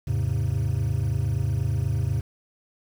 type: tone cluster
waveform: triangle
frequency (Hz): 80.9 / 104.8 / 133.2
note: E2 / G#2 / C3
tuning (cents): -32 / +16 / +31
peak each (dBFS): -26 / -23 / -24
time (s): 0.07-2.21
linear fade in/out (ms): 10
effects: tanh soft clip ceiling -12 dBFS + 8-bit